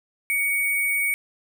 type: tone with sample-and-hold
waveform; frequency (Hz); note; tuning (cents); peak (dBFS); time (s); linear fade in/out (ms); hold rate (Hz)
sine; 2242; C#7; +19; -20; 0.3-1.14; 0; 11025
effects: none